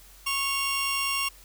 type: tone pair together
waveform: sawtooth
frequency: 1100 / 2775 Hz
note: C#6 / F7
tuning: -14 / -12 cents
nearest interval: octave + major third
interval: 1602 cents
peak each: -26 / -24 dBFS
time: 0.26-1.29 s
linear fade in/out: 10 ms
effects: added 46 Hz sine -52 dBFS peak until 1.44 s + white hiss -53 dBFS RMS until 1.44 s